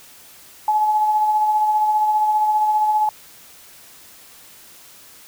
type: tone with tremolo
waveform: sine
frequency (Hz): 853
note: G#5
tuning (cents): +46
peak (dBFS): -13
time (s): 0.68-3.09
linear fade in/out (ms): 2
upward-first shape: sine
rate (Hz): 15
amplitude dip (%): 35
effects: white hiss -45 dBFS RMS until 5.27 s